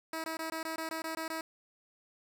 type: tone bursts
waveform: 10% pulse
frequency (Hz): 322.1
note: E4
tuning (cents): -40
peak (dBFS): -27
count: 10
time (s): 0.13-1.41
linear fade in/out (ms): 2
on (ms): 110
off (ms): 20
effects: none